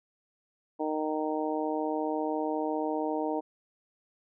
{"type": "harmonic tone", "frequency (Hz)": 154.6, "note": "D#3", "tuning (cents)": -11, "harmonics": [2, 3, 4, 5, 6], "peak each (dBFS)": [-32, -34, -35, -36, -37], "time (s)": [0.79, 3.41], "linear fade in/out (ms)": 20, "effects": []}